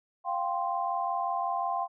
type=chord; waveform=sine; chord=F suspended second; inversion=none; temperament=equal; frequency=698.5 / 784 / 1046.5 Hz; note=F5 / G5 / C6; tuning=0 / 0 / 0 cents; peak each=-32 dBFS; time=0.24-1.88 s; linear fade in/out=50 ms; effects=none